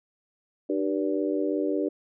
harmonic tone with a mistuned harmonic, 96.6 Hz, G2, 25 cents flat, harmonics 3 / 4 / 5 / 6, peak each -27 / -29 / -31 / -33 dBFS, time 0.69-1.89 s, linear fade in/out 10 ms, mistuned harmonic 3, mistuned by +65 cents, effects none

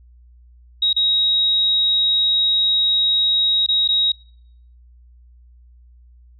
sine tone with dropouts, 3799 Hz, A#7, 32 cents sharp, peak -14 dBFS, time 0.82-4.12 s, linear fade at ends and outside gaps 5 ms, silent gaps 0.93-0.963 / 3.664-3.686 / 3.878-3.887 s, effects noise-tail reverb RT60 0.7 s tail -26 dB re dry + added 60 Hz sine -45 dBFS peak until 6.39 s

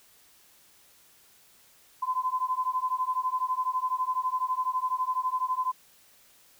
sine beating tone pair, 1015 / 1027 Hz, B5 / C6, +47 / -33 cents, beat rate 12 Hz, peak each -29 / -29 dBFS, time 2.02-5.72 s, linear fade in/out 10 ms, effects white hiss -59 dBFS RMS until 6.59 s

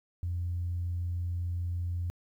sine tone, 87.31 Hz, F2, in tune, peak -29 dBFS, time 0.23-2.1 s, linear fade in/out 0 ms, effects tanh soft clip ceiling -25 dBFS + 11-bit

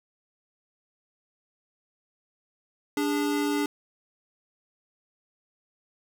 square tone pair together, 291.4 / 407 Hz, D4 / G#4, -13 / -35 cents, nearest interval tritone, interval 578 cents, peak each -26 / -31 dBFS, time 2.97-3.66 s, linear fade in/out 2 ms, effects none

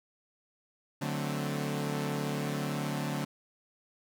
sawtooth chord, D dominant seventh, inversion none, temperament equal, 146.83 / 185 / 220 / 261.6 Hz, D3 / F#3 / A3 / C4, 0 / 0 / 0 / 0 cents, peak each -30 / -35 / -34 / -35 dBFS, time 1.01-3.25 s, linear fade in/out 10 ms, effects none

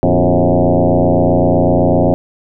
sine tone with frequency modulation, 189.8 Hz, F#3, 44 cents sharp, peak -8 dBFS, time 0.03-2.14 s, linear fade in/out 0 ms, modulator 87.8 Hz, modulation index 5.9, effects none

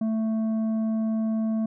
triangle tone with tanh clipping, 221 Hz, A3, 8 cents sharp, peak -24 dBFS, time 0.01-1.66 s, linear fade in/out 5 ms, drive 11 dB, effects none

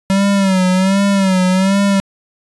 square tone with vibrato, 191.5 Hz, G3, 40 cents flat, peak -11 dBFS, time 0.1-2 s, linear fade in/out 0 ms, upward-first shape sine, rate 1.3 Hz, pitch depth 75 cents each way, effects resampled to 24000 Hz

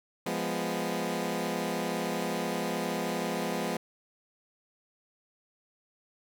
15% pulse chord, F diminished, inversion none, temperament equal, 174.61 / 207.7 / 246.9 Hz, F3 / Ab3 / Cb4, 0 / 0 / 0 cents, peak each -28 dBFS, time 0.26-3.77 s, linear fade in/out 5 ms, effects none

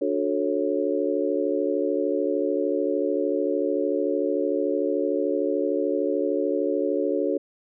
sine chord, D major seventh, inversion none, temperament just, 293.7 / 367.1 / 440.5 / 550.6 Hz, D4 / F#4 / A4 / C#5, 0 / -14 / +2 / -12 cents, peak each -27 dBFS, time 0.01-7.38 s, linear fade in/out 10 ms, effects none

